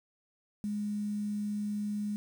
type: tone with quantisation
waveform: sine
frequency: 207.7 Hz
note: G#3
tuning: in tune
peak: -31 dBFS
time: 0.64-2.16 s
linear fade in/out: 0 ms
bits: 9
effects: none